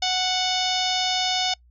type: harmonic tone with a mistuned harmonic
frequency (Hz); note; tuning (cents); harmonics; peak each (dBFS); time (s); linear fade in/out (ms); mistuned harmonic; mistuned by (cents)
739; F#5; -2; 1 / 2 / 3 / 4 / 5 / 6 / 7 / 8 / 9; -26 / -36 / -32 / -29 / -27 / -31 / -28 / -37 / -37; 0.02-1.54; 5; 5; -38
effects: noise-tail reverb RT60 0.1 s tail -25 dB re dry + added 60 Hz sine -52 dBFS peak until 1.7 s